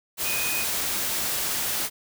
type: tone in noise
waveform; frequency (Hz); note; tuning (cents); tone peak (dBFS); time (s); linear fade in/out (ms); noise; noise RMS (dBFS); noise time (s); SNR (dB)
sine; 2489; D#7; 0; -29; 0.23-0.66; 50; white; -27; 0.17-1.9; -5
effects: none